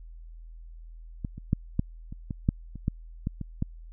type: clicks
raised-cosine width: 5 ms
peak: -19 / -27 / -10 / -11 / -27 / -19 / -9 / -27 / -13 / -16 / -21 / -14 dBFS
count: 12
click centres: 1.248 / 1.38 / 1.531 / 1.794 / 2.125 / 2.308 / 2.489 / 2.757 / 2.881 / 3.271 / 3.413 / 3.624 s
effects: added 41 Hz sine -42 dBFS peak until 3.92 s